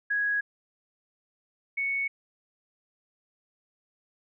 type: tone pair in turn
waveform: sine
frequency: 1661.2 / 2217 Hz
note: G#6 / C#7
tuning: 0 / 0 cents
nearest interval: perfect fourth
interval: 500 cents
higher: second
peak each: -24 / -26 dBFS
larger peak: first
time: 0.1-0.41 / 1.77-2.08 s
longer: neither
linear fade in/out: 10 ms
effects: none